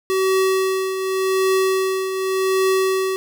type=tone with tremolo; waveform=square; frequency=380 Hz; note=F#4; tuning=46 cents sharp; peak=-15 dBFS; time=0.1-3.16 s; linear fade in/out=0 ms; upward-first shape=triangle; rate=0.87 Hz; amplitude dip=60%; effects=none